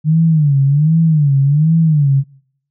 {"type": "tone with vibrato", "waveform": "sine", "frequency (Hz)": 150, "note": "D3", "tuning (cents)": 37, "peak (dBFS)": -8, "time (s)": [0.04, 2.24], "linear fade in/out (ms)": 50, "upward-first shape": "sine", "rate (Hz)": 1.3, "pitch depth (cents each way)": 160, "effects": ["noise-tail reverb RT60 0.7 s tail -24 dB re dry"]}